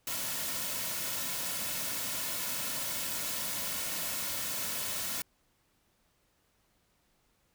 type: noise with comb filter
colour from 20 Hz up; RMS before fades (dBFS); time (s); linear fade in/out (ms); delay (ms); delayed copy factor
white; -35; 0.07-5.22; 2; 2.5; -0.5
effects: pink hiss -72 dBFS RMS until 7.54 s